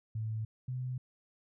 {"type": "tone pair in turn", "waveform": "sine", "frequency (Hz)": [110, 127.04], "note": ["A2", "B2"], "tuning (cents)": [0, 49], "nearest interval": "major second", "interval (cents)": 249, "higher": "second", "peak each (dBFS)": [-33, -34], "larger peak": "first", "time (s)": [[0.15, 0.45], [0.68, 0.98]], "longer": "neither", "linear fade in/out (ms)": 5, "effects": []}